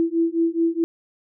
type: beating tone pair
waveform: sine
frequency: 330 / 334.7 Hz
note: E4 / E4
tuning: +2 / +26 cents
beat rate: 4.7 Hz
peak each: -21 dBFS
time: 0-0.84 s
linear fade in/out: 0 ms
effects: none